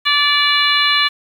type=harmonic tone; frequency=581 Hz; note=D5; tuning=19 cents flat; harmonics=2 / 3 / 4 / 5 / 6 / 7; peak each=-19 / -19 / -19 / -19 / -19 / -19 dBFS; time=0.05-1.09 s; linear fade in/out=20 ms; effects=7-bit